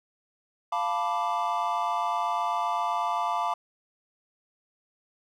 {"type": "chord", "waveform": "triangle", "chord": "B half-diminished seventh", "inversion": "second", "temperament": "equal", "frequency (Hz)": [698.5, 880, 987.8, 1174.7], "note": ["F5", "A5", "B5", "D6"], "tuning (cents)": [0, 0, 0, 0], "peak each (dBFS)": -29, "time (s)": [0.72, 3.54], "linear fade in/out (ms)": 5, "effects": []}